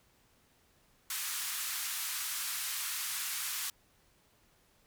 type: band-pass noise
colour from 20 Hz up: white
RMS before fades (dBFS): -37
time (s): 1.1-3.7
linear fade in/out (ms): 2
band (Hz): 1100 to 15000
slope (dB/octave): 24
effects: pink hiss -68 dBFS RMS until 4.86 s